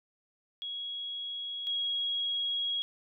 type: tone pair in turn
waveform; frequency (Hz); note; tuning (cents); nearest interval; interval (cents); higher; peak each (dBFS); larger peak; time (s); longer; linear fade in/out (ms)
sine; 3322 / 3306; G#7 / G#7; 0 / -9; unison; 9; first; -35 / -29; second; 0.62-1.67 / 1.67-2.82; second; 0
effects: none